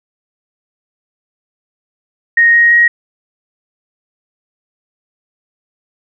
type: tone with pitch steps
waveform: sine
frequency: 1864.7 / 1876.6 / 1888.5 Hz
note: A#6 / A#6 / A#6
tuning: 0 / +11 / +22 cents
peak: -5 dBFS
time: 2.37-2.88 s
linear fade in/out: 5 ms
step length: 170 ms
effects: none